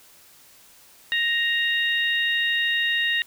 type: harmonic tone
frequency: 933 Hz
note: A#5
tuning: 1 cent sharp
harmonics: 2 / 3 / 4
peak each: -22 / -26 / -28 dBFS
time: 1.12-3.22 s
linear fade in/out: 0 ms
effects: white hiss -52 dBFS RMS until 3.26 s